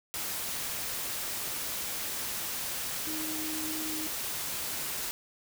sine tone in noise, 312.7 Hz, D#4, 9 cents sharp, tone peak -37 dBFS, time 3.07-4.07 s, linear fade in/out 0 ms, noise white, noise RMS -35 dBFS, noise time 0.14-5.11 s, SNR -5 dB, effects none

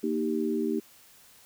sine chord, Eb major, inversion second, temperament equal, 233.1 / 311.1 / 392 Hz, Bb3 / Eb4 / G4, 0 / 0 / 0 cents, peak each -30 dBFS, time 0.03-0.8 s, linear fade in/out 10 ms, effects white hiss -56 dBFS RMS until 1.45 s

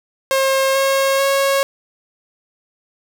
sawtooth tone with pitch steps, 536 / 542.5 / 549.2 Hz, C5 / C#5 / C#5, +42 / -37 / -16 cents, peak -10 dBFS, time 0.31-1.63 s, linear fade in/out 0 ms, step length 440 ms, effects 7-bit

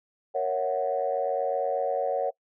sine chord, F# dominant seventh, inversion first, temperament equal, 466.2 / 554.4 / 659.3 / 740 Hz, A#4 / C#5 / E5 / F#5, 0 / 0 / 0 / 0 cents, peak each -31 / -27 / -33 / -29 dBFS, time 0.34-2.31 s, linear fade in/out 20 ms, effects noise-tail reverb RT60 0.1 s tail -24 dB re dry + tanh soft clip ceiling -15 dBFS

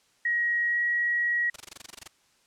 sine tone with pitch glide, 1896 to 1908.1 Hz, A#6 to A#6, +29 to +40 cents, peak -23 dBFS, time 0.25-1.5 s, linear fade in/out 5 ms, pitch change +11 cents, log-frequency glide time 0.67-0.79 s
white noise bursts, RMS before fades -39 dBFS, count 13, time 1.54-2.077 s, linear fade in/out 5 ms, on 21 ms, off 22 ms
effects white hiss -65 dBFS RMS until 2.46 s + low-pass 8000 Hz 12 dB/octave

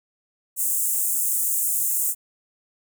pink high-pass noise, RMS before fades -23 dBFS, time 0.56-2.15 s, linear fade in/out 50 ms, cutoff 7400 Hz, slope 48 dB/octave, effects none

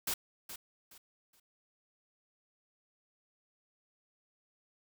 white noise with echo, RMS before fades -34 dBFS, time 0.07-0.14 s, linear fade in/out 5 ms, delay 420 ms, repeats 3, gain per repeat -11 dB, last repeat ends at 1.4 s, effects none

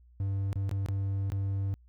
triangle tone with dropouts, 98 Hz, G2, in tune, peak -26 dBFS, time 0.2-1.74 s, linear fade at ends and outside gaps 0 ms, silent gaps 0.529-0.557 / 0.693-0.713 / 0.861-0.886 / 1.301-1.32 s, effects added 60 Hz sine -55 dBFS peak until 1.88 s

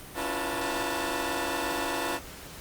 15% pulse tone cluster, 281 / 330.9 / 356.4 / 487.4 / 887 Hz, C#4 / E4 / F4 / B4 / A5, +24 / +7 / +35 / -23 / +14 cents, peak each -29 dBFS, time 0.14-2.2 s, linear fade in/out 50 ms, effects pink hiss -44 dBFS RMS until 2.6 s + Opus 32 kbps

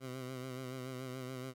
15% pulse tone with vibrato, 128.9 Hz, C3, 26 cents flat, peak -35 dBFS, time 0-1.54 s, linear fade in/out 50 ms, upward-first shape sine, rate 7 Hz, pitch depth 44 cents each way, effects none

